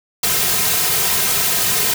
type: noise with comb filter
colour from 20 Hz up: white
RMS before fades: -17 dBFS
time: 0.23-1.94 s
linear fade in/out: 5 ms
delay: 3.5 ms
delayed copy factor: -0.85
effects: none